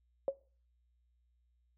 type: tone with exponential decay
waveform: sine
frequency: 546 Hz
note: C#5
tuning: 26 cents flat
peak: -25 dBFS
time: 0.28-0.37 s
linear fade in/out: 1 ms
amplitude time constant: 18 ms
effects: noise-tail reverb RT60 0.4 s tail -21 dB re dry + added 60 Hz sine -70 dBFS peak until 1.77 s